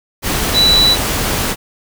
sine tone in noise, 3951 Hz, B7, in tune, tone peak -8 dBFS, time 0.53-0.97 s, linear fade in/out 50 ms, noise pink, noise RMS -17 dBFS, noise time 0.22-1.56 s, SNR +6 dB, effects none

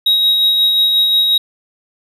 triangle tone with tremolo, 3803 Hz, A#7, 34 cents sharp, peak -7 dBFS, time 0.06-1.38 s, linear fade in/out 5 ms, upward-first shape sine, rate 5.6 Hz, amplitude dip 30%, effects resampled to 32000 Hz

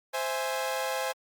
sawtooth chord, C augmented, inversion none, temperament equal, 523.3 / 659.3 / 830.6 Hz, C5 / E5 / G#5, 0 / 0 / 0 cents, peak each -28 / -32 / -30 dBFS, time 0.13-1.13 s, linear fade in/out 20 ms, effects Opus 48 kbps

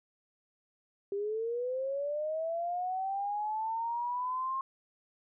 sine linear sweep, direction up, 393.4 to 1072 Hz, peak -31 dBFS, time 1.12-4.61 s, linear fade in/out 2 ms, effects none

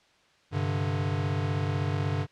square chord, G suspended fourth, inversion none, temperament equal, 98 / 130.81 / 146.83 Hz, G2 / C3 / D3, 0 / 0 / 0 cents, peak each -30 / -35 / -31 dBFS, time 0.51-2.27 s, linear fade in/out 50 ms, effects white hiss -62 dBFS RMS until 2.31 s + low-pass 4000 Hz 12 dB/octave

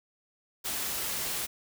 white noise, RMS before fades -33 dBFS, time 0.64-1.47 s, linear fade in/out 20 ms, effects none

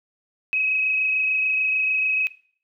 sine tone with frequency modulation, 2548 Hz, D#7, 41 cents sharp, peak -19 dBFS, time 0.53-2.27 s, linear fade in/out 0 ms, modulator 26.8 Hz, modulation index 1.2, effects noise-tail reverb RT60 0.5 s tail -20 dB re dry

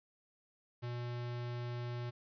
square tone, 120.9 Hz, B2, 36 cents flat, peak -39 dBFS, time 0.82-2.11 s, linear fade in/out 20 ms, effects resampled to 11025 Hz + 12-bit

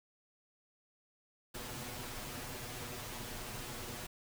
pink noise with comb filter, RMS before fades -44 dBFS, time 1.54-4.07 s, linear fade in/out 10 ms, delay 8.2 ms, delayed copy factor +0.8, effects none

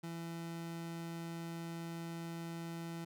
30% pulse tone, 167.2 Hz, E3, 25 cents sharp, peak -39 dBFS, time 0.03-3.05 s, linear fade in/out 10 ms, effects none

